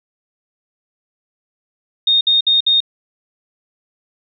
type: tone bursts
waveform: sine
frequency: 3691 Hz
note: A#7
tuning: 18 cents flat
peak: -10 dBFS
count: 4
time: 2.07-2.804 s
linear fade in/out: 5 ms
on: 140 ms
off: 58 ms
effects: none